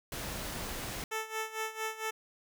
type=noise; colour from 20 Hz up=pink; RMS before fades=-39 dBFS; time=0.12-1.04 s; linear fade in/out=2 ms
type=tone with tremolo; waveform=10% pulse; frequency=440 Hz; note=A4; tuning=in tune; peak=-24 dBFS; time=1.11-2.11 s; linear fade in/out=10 ms; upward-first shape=sine; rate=4.4 Hz; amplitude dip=80%
effects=none